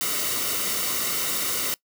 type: noise with comb filter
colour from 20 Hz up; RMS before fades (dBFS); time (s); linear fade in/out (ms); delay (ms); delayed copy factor
white; -26; 0.01-1.74; 0; 1.2; -0.6
effects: noise-tail reverb RT60 0.1 s tail -22 dB re dry